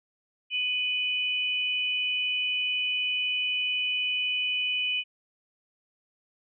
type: tone pair together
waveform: sine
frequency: 2489 / 2983 Hz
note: D#7 / F#7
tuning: 0 / +13 cents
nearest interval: minor third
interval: 313 cents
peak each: -28 dBFS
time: 0.5-5.04 s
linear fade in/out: 50 ms
effects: none